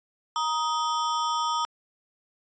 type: ring-modulated tone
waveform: square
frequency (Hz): 1096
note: C#6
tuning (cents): -20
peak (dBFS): -22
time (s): 0.36-1.65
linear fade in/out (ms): 0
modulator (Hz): 156
effects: resampled to 16000 Hz